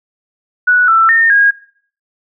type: tone with pitch steps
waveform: sine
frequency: 1473 / 1333 / 1824 / 1635 Hz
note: F#6 / E6 / A#6 / G#6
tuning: -8 / +19 / -38 / -28 cents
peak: -6 dBFS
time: 0.67-1.51 s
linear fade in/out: 10 ms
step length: 210 ms
effects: noise-tail reverb RT60 0.5 s tail -17 dB re dry